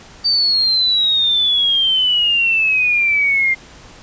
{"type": "exponential sweep", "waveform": "sine", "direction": "down", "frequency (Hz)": [4636, 2098], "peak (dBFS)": -12, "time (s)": [0.24, 3.55], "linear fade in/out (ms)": 20, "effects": ["pink hiss -41 dBFS RMS until 4.02 s", "resampled to 16000 Hz"]}